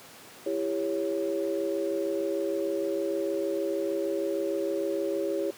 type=chord; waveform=sine; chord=C# diminished; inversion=first; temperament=just; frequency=332.6 / 399.1 / 554.4 Hz; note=E4 / G4 / C#5; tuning=+16 / +31 / 0 cents; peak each=-31 / -30 / -31 dBFS; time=0.46-5.51 s; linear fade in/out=5 ms; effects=pink hiss -48 dBFS RMS until 5.57 s + high-pass 200 Hz 12 dB/octave